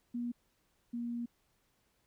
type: tone pair in turn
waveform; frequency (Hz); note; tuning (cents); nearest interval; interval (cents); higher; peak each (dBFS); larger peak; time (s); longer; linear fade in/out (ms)
sine; 240 / 237.2; B3 / A#3; -49 / +30; unison; 21; first; -34 / -35; first; 0.14-0.32 / 0.93-1.26; second; 10
effects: pink hiss -75 dBFS RMS until 2.06 s